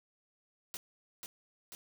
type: noise with echo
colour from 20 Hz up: white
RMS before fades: -42 dBFS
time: 0.74-0.77 s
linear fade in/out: 0 ms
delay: 490 ms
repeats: 2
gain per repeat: -3 dB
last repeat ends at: 1.75 s
effects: none